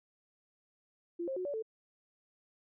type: tone with pitch steps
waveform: sine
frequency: 343.6 / 533 / 366.2 / 573 / 441.4 Hz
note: F4 / C5 / F#4 / D5 / A4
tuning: -28 / +32 / -18 / -43 / +5 cents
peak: -34 dBFS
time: 1.19-1.625 s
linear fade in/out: 10 ms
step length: 87 ms
effects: none